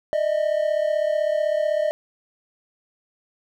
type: tone pair together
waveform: triangle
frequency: 604.1 / 640 Hz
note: D5 / D#5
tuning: +49 / +49 cents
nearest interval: minor second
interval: 100 cents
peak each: -19 / -22 dBFS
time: 0.13-1.91 s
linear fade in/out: 0 ms
effects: none